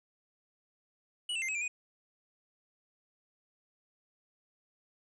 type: tone with pitch steps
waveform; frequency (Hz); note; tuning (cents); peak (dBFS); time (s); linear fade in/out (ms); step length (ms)
square; 2931 / 2680 / 2094 / 2558 / 2372 / 2475; F#7 / E7 / C7 / D#7 / D7 / D#7; -17 / +28 / +1 / +47 / +17 / -10; -33; 1.29-1.68; 5; 65
effects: resampled to 22050 Hz